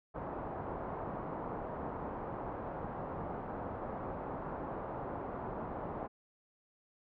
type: low-pass noise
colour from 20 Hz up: white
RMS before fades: -41 dBFS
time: 0.14-6.08 s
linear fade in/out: 20 ms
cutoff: 1000 Hz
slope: 24 dB/octave
effects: none